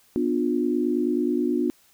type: chord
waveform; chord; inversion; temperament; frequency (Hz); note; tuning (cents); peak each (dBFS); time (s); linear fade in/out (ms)
sine; B diminished; none; just; 246.9 / 296.3 / 355.6; B3 / D4 / F4; 0 / +15 / +31; -25; 0.16-1.7; 0
effects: white hiss -59 dBFS RMS until 1.93 s